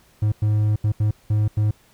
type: tone bursts at uneven times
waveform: triangle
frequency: 106.1 Hz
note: G#2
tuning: 38 cents sharp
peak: -14 dBFS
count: 6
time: 0.22-0.32 / 0.42-0.76 / 0.84-0.92 / 1-1.11 / 1.3-1.48 / 1.57-1.71 s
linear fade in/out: 5 ms
effects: pink hiss -56 dBFS RMS until 1.93 s